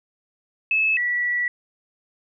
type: tone pair in turn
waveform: sine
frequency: 2600 / 1947.8 Hz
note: E7 / B6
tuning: -24 / -24 cents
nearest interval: perfect fourth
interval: 500 cents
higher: first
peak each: -17 / -20 dBFS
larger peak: first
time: 0.71-0.97 / 0.97-1.48 s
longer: second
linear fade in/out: 2 ms
effects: none